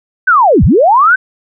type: linear two-way sweep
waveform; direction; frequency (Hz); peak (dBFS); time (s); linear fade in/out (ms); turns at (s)
sine; down then up; 1568 to 47.62 to 1568; -4; 0.27-1.16; 10; 0.64
effects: none